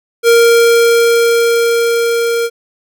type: tone with level ramp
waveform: square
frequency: 466.2 Hz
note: A#4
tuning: in tune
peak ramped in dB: -5 to -13 dBFS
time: 0.23-2.5 s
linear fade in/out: 50 ms
effects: none